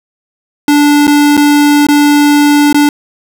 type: tone with dropouts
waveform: square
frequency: 291.9 Hz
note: D4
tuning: 10 cents flat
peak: -5 dBFS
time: 0.68-2.89 s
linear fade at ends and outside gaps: 2 ms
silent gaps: 1.07-1.077 / 1.369-1.375 / 1.868-1.886 / 2.728-2.744 s
effects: none